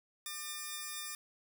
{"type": "tone pair together", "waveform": "5% pulse", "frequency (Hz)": [1201.4, 1800], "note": ["D6", "A6"], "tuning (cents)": [39, 39], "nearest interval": "perfect fifth", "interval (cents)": 700, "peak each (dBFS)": [-31, -32], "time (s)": [0.26, 1.15], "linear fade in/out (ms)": 2, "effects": []}